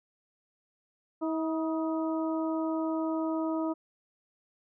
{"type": "harmonic tone with a mistuned harmonic", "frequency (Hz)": 320.8, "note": "E4", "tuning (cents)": -47, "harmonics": [1, 2, 3, 4], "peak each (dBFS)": [-29, -35, -39, -41], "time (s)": [1.21, 3.74], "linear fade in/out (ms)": 20, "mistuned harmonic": 4, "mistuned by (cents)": -39, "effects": []}